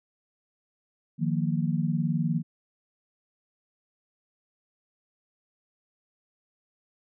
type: chord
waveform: sine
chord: Eb suspended second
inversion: none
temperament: just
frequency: 155.56 / 175.01 / 233.3 Hz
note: Eb3 / F3 / Bb3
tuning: 0 / +4 / +2 cents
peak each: -27 / -28 / -30 dBFS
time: 1.18-2.43 s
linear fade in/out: 50 ms
effects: none